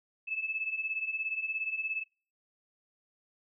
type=beating tone pair; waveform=sine; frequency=2599 / 2616 Hz; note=E7 / E7; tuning=-25 / -14 cents; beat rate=17 Hz; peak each=-37 / -33 dBFS; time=0.27-2.04 s; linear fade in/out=20 ms; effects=noise-tail reverb RT60 0.4 s tail -26 dB re dry